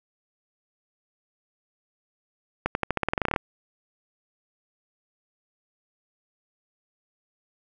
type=accelerating click train; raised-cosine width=0.5 ms; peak=-8 dBFS; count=15; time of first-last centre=2.66-3.362 s; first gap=91 ms; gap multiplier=0.9; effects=none